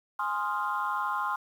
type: chord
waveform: sine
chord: F minor seventh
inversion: first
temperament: equal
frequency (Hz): 830.6 / 1046.5 / 1244.5 / 1396.9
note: Ab5 / C6 / Eb6 / F6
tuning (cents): 0 / 0 / 0 / 0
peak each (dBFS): -34 / -30 / -34 / -34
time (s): 0.19-1.36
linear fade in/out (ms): 5
effects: tanh soft clip ceiling -19 dBFS + 9-bit